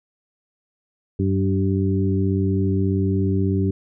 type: harmonic tone with a mistuned harmonic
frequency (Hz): 96.6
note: G2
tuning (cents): -25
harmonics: 1 / 2 / 3 / 4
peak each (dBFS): -20 / -23 / -25 / -26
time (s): 1.19-3.71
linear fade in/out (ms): 5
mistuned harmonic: 2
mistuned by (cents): -16
effects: none